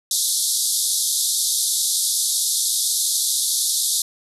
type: band-pass noise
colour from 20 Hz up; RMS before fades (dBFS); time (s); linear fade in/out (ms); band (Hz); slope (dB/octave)
white; -21; 0.11-4.02; 2; 3500 to 12000; 96
effects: none